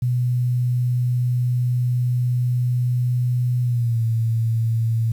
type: tone with pitch glide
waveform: sine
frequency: 123.47 to 113.88 Hz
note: B2 to A#2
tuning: 0 to -40 cents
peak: -17 dBFS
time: 0.02-5.12 s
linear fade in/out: 5 ms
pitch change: -140 cents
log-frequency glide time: 3.62-4.03 s
effects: 8-bit